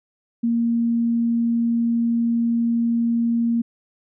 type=tone; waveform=sine; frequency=233.1 Hz; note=A#3; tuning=in tune; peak=-17 dBFS; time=0.43-3.62 s; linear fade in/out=10 ms; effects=none